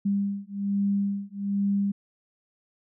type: beating tone pair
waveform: sine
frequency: 199.3 / 200.5 Hz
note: G3 / G3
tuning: +29 / +39 cents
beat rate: 1.2 Hz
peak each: -27 dBFS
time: 0.05-1.92 s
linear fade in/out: 10 ms
effects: none